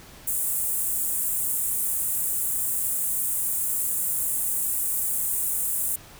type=high-pass noise; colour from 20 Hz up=pink; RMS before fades=-26 dBFS; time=0.27-5.96 s; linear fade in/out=5 ms; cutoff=8000 Hz; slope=48 dB/octave; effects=pink hiss -47 dBFS RMS until 6.19 s